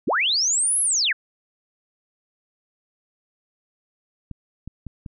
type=linear two-way sweep; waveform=sine; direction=up then down; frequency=115.7 to 11175 to 1407 Hz; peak=-18 dBFS; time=0.07-1.13 s; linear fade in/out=10 ms; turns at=0.8 s
type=clicks; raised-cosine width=5 ms; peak=-22 dBFS; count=4; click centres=4.313 / 4.676 / 4.867 / 5.062 s
effects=none